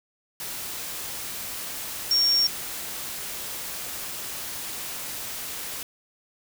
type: tone in noise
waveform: sine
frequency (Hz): 5530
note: F8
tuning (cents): -18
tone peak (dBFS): -18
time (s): 2.11-2.47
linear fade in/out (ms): 2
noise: white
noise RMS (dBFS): -34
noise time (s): 0.4-5.83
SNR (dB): +13
effects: none